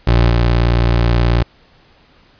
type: tone with level steps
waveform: 25% pulse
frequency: 58.6 Hz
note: A#1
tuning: 10 cents sharp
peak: -5 / -7 dBFS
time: 0.07-1.43 s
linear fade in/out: 5 ms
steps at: 0.29 s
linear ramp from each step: 10 ms
effects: pink hiss -50 dBFS RMS until 2.39 s + resampled to 11025 Hz